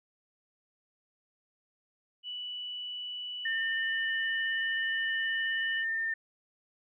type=tone; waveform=sine; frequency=2960 Hz; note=F#7; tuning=in tune; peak=-36 dBFS; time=2.23-5.85 s; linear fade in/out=50 ms
type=tone with vibrato; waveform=sine; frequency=1808 Hz; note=A6; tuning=47 cents sharp; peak=-29 dBFS; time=3.45-6.14 s; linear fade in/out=5 ms; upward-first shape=square; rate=19 Hz; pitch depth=8 cents each way
effects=none